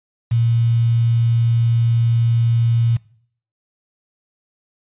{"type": "tone with quantisation", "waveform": "sine", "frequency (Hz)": 116.54, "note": "A#2", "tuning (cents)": 0, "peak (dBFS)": -13, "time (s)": [0.31, 2.97], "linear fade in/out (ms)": 10, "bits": 6, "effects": ["noise-tail reverb RT60 0.6 s tail -22 dB re dry", "resampled to 8000 Hz"]}